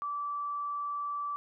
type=tone; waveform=sine; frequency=1160 Hz; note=D6; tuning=22 cents flat; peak=-32 dBFS; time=0.02-1.36 s; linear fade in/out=0 ms; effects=none